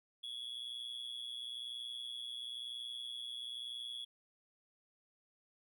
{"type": "tone with amplitude modulation", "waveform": "triangle", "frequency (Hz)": 3373, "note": "G#7", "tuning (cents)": 26, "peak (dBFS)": -37, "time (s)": [0.23, 4.05], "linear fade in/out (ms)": 10, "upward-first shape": "sine", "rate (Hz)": 121, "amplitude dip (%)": 80, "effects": []}